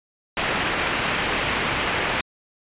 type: low-pass noise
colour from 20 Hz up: white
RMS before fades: -24 dBFS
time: 0.37-2.21 s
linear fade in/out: 2 ms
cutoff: 2900 Hz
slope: 24 dB/octave
effects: resampled to 8000 Hz